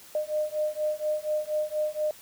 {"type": "beating tone pair", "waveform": "sine", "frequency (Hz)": [607, 611.2], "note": ["D#5", "D#5"], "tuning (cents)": [-43, -31], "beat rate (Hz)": 4.2, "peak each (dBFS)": -29, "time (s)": [0.15, 2.11], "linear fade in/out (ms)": 2, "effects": ["white hiss -50 dBFS RMS until 2.21 s"]}